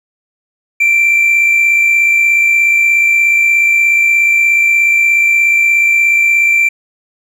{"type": "tone with amplitude modulation", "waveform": "triangle", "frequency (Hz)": 2351, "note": "D7", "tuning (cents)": 1, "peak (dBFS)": -3, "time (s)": [0.8, 6.69], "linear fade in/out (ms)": 10, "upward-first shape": "sine", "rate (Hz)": 56.8, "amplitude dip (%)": 40, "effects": ["tanh soft clip ceiling -1 dBFS"]}